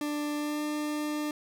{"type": "tone with pitch glide", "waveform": "40% pulse", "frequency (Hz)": [295.6, 299.6], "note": ["D4", "D4"], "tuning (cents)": [11, 35], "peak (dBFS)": -29, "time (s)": [0.01, 1.31], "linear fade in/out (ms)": 2, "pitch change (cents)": 24, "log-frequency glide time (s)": [0.36, 0.62], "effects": []}